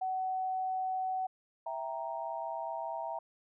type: tone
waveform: sine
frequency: 751 Hz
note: F#5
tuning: 26 cents sharp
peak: -31 dBFS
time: 0.01-1.27 s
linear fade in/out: 10 ms
type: chord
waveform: sine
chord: E diminished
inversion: none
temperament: equal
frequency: 659.3 / 784 / 932.3 Hz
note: E5 / G5 / Bb5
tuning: 0 / 0 / 0 cents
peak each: -39 / -41 / -39 dBFS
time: 1.66-3.19 s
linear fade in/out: 5 ms
effects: none